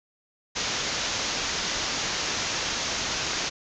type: low-pass noise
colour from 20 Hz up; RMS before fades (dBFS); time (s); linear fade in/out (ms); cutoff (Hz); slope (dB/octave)
white; -29; 0.55-3.5; 20; 6800; 96
effects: none